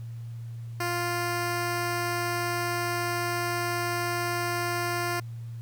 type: tone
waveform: 10% pulse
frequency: 349.2 Hz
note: F4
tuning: in tune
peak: -19 dBFS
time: 0.8-5.2 s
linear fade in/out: 5 ms
effects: added 116 Hz sine -35 dBFS peak until 5.61 s + pink hiss -60 dBFS RMS until 5.61 s